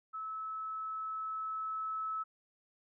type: tone with level ramp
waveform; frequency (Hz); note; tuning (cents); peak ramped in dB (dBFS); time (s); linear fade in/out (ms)
sine; 1300; E6; -24; -38 to -34; 0.13-2.24; 20
effects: none